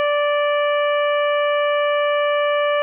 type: harmonic tone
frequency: 585 Hz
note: D5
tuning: 7 cents flat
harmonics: 1 / 2 / 3 / 4 / 5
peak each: -17 / -23 / -27 / -29 / -31 dBFS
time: 0-2.82 s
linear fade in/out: 0 ms
effects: none